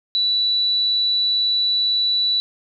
sine tone, 3951 Hz, B7, in tune, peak -16 dBFS, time 0.15-2.4 s, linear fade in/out 0 ms, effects none

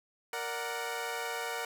15% pulse chord, Bb augmented, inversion none, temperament equal, 466.2 / 587.3 / 740 Hz, Bb4 / D5 / F#5, 0 / 0 / 0 cents, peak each -31 / -36 / -32 dBFS, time 0.33-1.65 s, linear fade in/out 2 ms, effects none

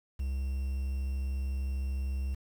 triangle tone with quantisation, 66.7 Hz, C2, 34 cents sharp, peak -28 dBFS, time 0.19-2.35 s, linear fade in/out 10 ms, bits 9, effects none

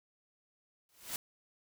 white noise with exponential growth, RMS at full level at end -35 dBFS, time 0.89-1.16 s, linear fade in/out 1 ms, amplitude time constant 57 ms, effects none

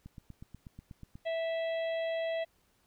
click train, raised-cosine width 5 ms, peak -34 dBFS, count 10, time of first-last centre 0.06-1.155 s, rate 8.22 Hz
harmonic tone, 657 Hz, E5, 6 cents flat, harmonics 1 / 3 / 4 / 5 / 6, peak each -31 / -43 / -48 / -48 / -56 dBFS, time 1.25-2.45 s, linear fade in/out 20 ms
effects pink hiss -71 dBFS RMS until 2.86 s

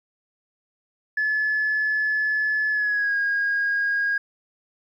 sine tone with pitch glide, 1721 to 1633.8 Hz, A6 to G#6, -39 to -29 cents, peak -19 dBFS, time 1.17-4.18 s, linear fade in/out 5 ms, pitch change -90 cents, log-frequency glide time 2.7-3.16 s, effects tanh soft clip ceiling -16 dBFS + 10-bit

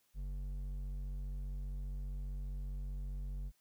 sine tone with hard clipping, 47.54 Hz, F#1, 48 cents sharp, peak -40 dBFS, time 0.14-3.52 s, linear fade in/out 50 ms, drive 7 dB, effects white hiss -75 dBFS RMS until 3.6 s

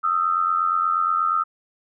sine tone pair together, 1244.5 / 1332.9 Hz, D#6 / E6, 0 / +19 cents, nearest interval minor second, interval 119 cents, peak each -21 dBFS, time 0.03-1.44 s, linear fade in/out 20 ms, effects none

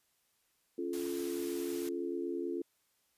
sine chord, Db augmented, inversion none, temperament just, 277.2 / 346.5 / 433.1 Hz, Db4 / F4 / A4, 0 / -14 / -27 cents, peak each -40 / -36 / -41 dBFS, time 0.78-2.62 s, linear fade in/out 5 ms
white noise, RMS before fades -47 dBFS, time 0.93-1.89 s, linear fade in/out 2 ms
effects white hiss -75 dBFS RMS until 3.17 s + resampled to 32000 Hz

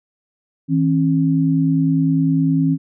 sine tone pair together, 160.71 / 270.6 Hz, E3 / C#4, -44 / -42 cents, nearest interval major sixth, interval 902 cents, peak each -16 dBFS, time 0.68-2.78 s, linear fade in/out 50 ms, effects none

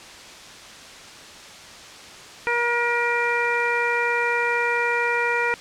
harmonic tone, 475.9 Hz, A#4, 36 cents sharp, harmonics 1 / 2 / 3 / 4 / 5, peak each -26 / -26 / -26 / -26 / -26 dBFS, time 2.47-5.54 s, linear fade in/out 0 ms, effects white hiss -41 dBFS RMS until 5.6 s + low-pass 6000 Hz 12 dB/octave

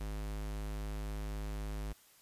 square tone, 51.91 Hz, G#1, in tune, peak -38 dBFS, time 0-1.93 s, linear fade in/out 10 ms, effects white hiss -63 dBFS RMS until 2.21 s + resampled to 32000 Hz

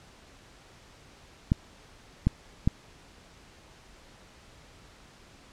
clicks, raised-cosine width 5 ms, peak -9 dBFS, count 3, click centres 1.519 / 2.27 / 2.675 s, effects pink hiss -54 dBFS RMS until 5.52 s + low-pass 7000 Hz 12 dB/octave

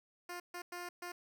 10% pulse tone bursts at uneven times, 352.7 Hz, F4, 17 cents sharp, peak -34 dBFS, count 4, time 0.29-0.4 / 0.54-0.62 / 0.72-0.89 / 1.02-1.12 s, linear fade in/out 5 ms, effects none

